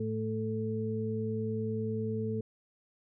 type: harmonic tone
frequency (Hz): 110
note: A2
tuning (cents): 0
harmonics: 1 / 2 / 4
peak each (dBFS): -35 / -35 / -35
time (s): 0-2.41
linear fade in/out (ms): 5
effects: none